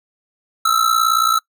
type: ring-modulated tone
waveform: square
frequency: 1317 Hz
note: E6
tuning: 2 cents flat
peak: -11 dBFS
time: 0.65-1.39 s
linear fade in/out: 5 ms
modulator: 29.3 Hz
effects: noise-tail reverb RT60 0.1 s tail -24 dB re dry